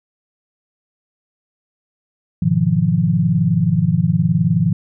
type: chord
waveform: sine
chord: F half-diminished seventh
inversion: first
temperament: equal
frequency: 103.83 / 123.47 / 155.56 / 174.61 Hz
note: Ab2 / Cb3 / Eb3 / F3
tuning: 0 / 0 / 0 / 0 cents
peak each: -22 / -21 / -17 / -16 dBFS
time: 2.42-4.73 s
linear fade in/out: 5 ms
effects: none